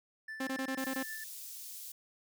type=tone with tremolo; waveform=triangle; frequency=1760 Hz; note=A6; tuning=in tune; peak=-38 dBFS; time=0.28-1.24 s; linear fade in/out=5 ms; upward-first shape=sine; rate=7.4 Hz; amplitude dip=40%
type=tone bursts; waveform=sawtooth; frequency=265.2 Hz; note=C4; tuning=23 cents sharp; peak=-30 dBFS; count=7; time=0.4-1.03 s; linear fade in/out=5 ms; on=72 ms; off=21 ms
type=high-pass noise; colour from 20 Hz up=white; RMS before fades=-46 dBFS; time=0.78-1.92 s; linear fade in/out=5 ms; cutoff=4900 Hz; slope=12 dB/octave
effects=none